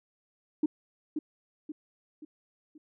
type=tone with echo; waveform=sine; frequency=305 Hz; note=D#4; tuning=34 cents flat; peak=-21 dBFS; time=0.63-0.66 s; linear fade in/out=5 ms; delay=530 ms; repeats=4; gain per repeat=-7 dB; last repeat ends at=2.78 s; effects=tanh soft clip ceiling -17 dBFS